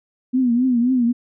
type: tone with vibrato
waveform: sine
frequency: 246.9 Hz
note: B3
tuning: in tune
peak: -14 dBFS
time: 0.33-1.13 s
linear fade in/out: 20 ms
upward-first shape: triangle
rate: 3.8 Hz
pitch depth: 120 cents each way
effects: none